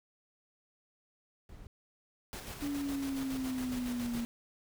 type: noise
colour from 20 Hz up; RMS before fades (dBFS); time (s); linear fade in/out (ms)
brown; -49; 1.49-1.67; 2
type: noise with tremolo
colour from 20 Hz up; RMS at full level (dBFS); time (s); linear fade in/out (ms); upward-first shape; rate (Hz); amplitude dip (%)
pink; -43; 2.33-4.25; 0; square; 7.2; 40
type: linear sweep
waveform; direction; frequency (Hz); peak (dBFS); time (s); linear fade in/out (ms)
sine; down; 288.7 to 233.1; -33; 2.62-4.25; 5
effects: none